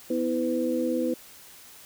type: tone cluster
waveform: sine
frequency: 248.5 / 325.7 / 504 Hz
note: B3 / E4 / B4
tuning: +11 / -21 / +35 cents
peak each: -28 dBFS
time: 0.1-1.14 s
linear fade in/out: 5 ms
effects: white hiss -49 dBFS RMS until 1.85 s